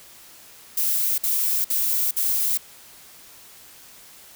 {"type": "noise bursts", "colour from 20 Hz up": "violet", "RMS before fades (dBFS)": -22, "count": 4, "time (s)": [0.77, 2.575], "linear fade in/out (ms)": 5, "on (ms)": 410, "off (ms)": 55, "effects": ["white hiss -47 dBFS RMS until 4.35 s"]}